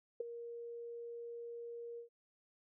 sine tone with ADSR envelope, 470.1 Hz, A#4, 15 cents sharp, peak -32 dBFS, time 0.2-2.09 s, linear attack 6 ms, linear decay 11 ms, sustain -12 dB, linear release 110 ms, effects none

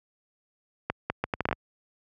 accelerating click train, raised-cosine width 0.5 ms, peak -11 dBFS, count 9, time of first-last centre 0.9-1.528 s, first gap 200 ms, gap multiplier 0.7, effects high-pass 60 Hz 12 dB/octave

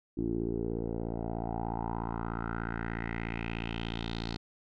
10% pulse tone with low-pass filter sweep, 56.8 Hz, A#1, 44 cents flat, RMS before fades -35 dBFS, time 0.17-4.37 s, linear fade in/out 10 ms, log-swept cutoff 320 to 4400 Hz, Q 4.4, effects none

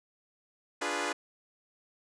10% pulse chord, D diminished seventh, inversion none, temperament equal, 293.7 / 349.2 / 415.3 / 493.9 Hz, D4 / F4 / Ab4 / Cb5, 0 / 0 / 0 / 0 cents, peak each -28 dBFS, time 0.81-1.13 s, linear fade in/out 10 ms, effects resampled to 22050 Hz

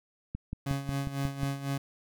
click train, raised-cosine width 5 ms, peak -22 dBFS, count 7, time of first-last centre 0.35-1.433 s, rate 5.54 Hz
30% pulse tone with tremolo, 138.59 Hz, C#3, in tune, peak -26 dBFS, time 0.66-1.78 s, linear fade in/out 5 ms, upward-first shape sine, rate 4 Hz, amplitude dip 70%
effects none

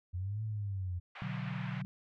sine linear two-way sweep, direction up then down, 86.7 to 110.5 to 86.7 Hz, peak -34 dBFS, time 0.13-1 s, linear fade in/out 20 ms, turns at 0.43 s
white band-pass noise, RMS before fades -48 dBFS, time 1.15-1.82 s, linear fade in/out 5 ms, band 660 to 2500 Hz, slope 24 dB/octave
sine chord, B minor, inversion none, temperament equal, 123.47 / 146.83 / 185 Hz, B2 / D3 / F#3, 0 / 0 / 0 cents, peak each -40 dBFS, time 1.22-1.85 s, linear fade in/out 0 ms
effects none

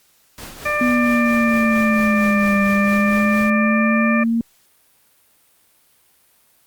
pink noise with tremolo, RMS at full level -33 dBFS, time 0.38-3.5 s, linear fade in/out 0 ms, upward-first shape triangle, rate 4.4 Hz, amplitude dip 55%
harmonic tone, 595 Hz, D5, 22 cents sharp, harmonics 1 / 2 / 3 / 4, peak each -23 / -23 / -23 / -23 dBFS, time 0.65-4.24 s, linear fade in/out 10 ms
sine linear two-way sweep, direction down then up, 246.9 to 199.9 to 231.6 Hz, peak -15 dBFS, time 0.81-4.41 s, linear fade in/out 2 ms, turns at 2.64 s
effects white hiss -57 dBFS RMS until 6.66 s + Opus 48 kbps

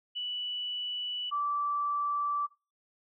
sine tone pair in turn, 2960 / 1162.9 Hz, F#7 / D6, 0 / -17 cents, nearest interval octave + major third, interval 1617 cents, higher first, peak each -32 / -28 dBFS, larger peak second, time 0.15-1.31 / 1.31-2.47 s, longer neither, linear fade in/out 20 ms, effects noise-tail reverb RT60 0.3 s tail -20 dB re dry

